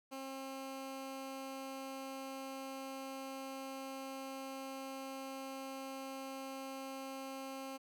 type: tone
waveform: 15% pulse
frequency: 268 Hz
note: C4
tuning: 42 cents sharp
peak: -37 dBFS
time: 0.11-7.78 s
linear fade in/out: 20 ms
effects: none